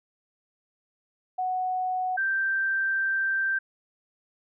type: tone pair in turn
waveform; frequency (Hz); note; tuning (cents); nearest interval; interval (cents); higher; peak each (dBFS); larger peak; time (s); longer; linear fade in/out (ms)
sine; 740 / 1568; F#5 / G6; 0 / 0; octave + minor second; 1300; second; -25 / -23; second; 1.38-2.17 / 2.17-3.59; second; 10
effects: none